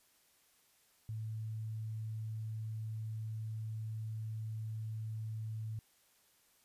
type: tone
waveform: sine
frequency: 110 Hz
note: A2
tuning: in tune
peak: -38 dBFS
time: 1.09-5.79 s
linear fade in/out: 0 ms
effects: white hiss -70 dBFS RMS until 6.64 s + resampled to 32000 Hz